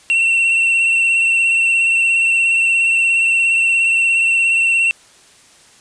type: tone with vibrato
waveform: triangle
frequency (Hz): 2710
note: E7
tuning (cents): +47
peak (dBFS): -10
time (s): 0.1-4.91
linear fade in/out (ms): 0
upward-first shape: triangle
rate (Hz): 17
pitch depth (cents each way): 29
effects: white hiss -47 dBFS RMS until 5.8 s + resampled to 22050 Hz